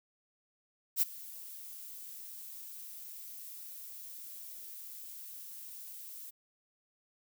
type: noise with ADSR envelope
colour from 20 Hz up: violet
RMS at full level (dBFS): -26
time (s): 0.96-6.31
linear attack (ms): 59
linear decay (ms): 20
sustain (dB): -21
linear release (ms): 16
effects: none